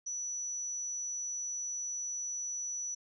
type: tone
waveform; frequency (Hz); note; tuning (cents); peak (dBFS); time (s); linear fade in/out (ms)
sine; 5920; F#8; 0; -35; 0.06-2.95; 10
effects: none